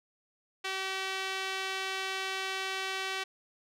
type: tone with band-pass filter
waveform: sawtooth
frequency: 382.3 Hz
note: G4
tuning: 43 cents flat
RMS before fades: -35 dBFS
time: 0.64-3.24 s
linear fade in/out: 10 ms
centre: 2800 Hz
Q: 1
effects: none